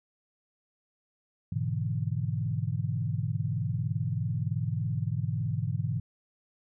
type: chord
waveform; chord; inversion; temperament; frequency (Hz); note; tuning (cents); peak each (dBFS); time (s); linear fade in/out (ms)
sine; E dominant seventh; first; equal; 103.83 / 123.47 / 146.83 / 164.81; G#2 / B2 / D3 / E3; 0 / 0 / 0 / 0; -32 / -32 / -34 / -35; 1.52-6; 5
effects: none